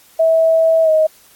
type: tone with pitch glide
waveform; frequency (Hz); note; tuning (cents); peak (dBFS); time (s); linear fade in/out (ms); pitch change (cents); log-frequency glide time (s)
sine; 650 to 628.2; E5 to D#5; -24 to +16; -9; 0.19-1.07; 10; -60; 0.83-0.9
effects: white hiss -48 dBFS RMS until 1.35 s + AAC 64 kbps